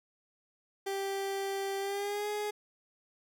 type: tone with pitch glide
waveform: 30% pulse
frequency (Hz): 392 to 417.7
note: G4 to G#4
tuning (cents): 0 to +10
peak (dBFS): -30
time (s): 0.86-2.51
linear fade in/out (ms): 10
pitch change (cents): +110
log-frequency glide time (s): 1.79-2.28
effects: none